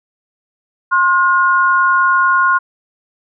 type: tone pair together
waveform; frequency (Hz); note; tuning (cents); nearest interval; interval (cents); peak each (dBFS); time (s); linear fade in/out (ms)
sine; 1063.3 / 1434; C6 / F6; +28 / +45; perfect fourth; 517; -12; 0.91-2.59; 20
effects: none